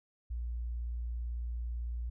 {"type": "tone", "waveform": "sine", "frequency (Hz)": 59, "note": "A#1", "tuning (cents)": 22, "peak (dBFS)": -34, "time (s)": [0.3, 2.1], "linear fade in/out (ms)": 10, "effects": []}